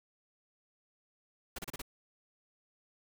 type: noise bursts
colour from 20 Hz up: pink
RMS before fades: -41 dBFS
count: 5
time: 1.56-1.818 s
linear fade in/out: 5 ms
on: 26 ms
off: 32 ms
effects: none